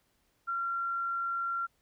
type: tone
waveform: sine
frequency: 1373 Hz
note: F6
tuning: 30 cents flat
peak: -30 dBFS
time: 0.47-1.67 s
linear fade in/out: 20 ms
effects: pink hiss -73 dBFS RMS until 1.81 s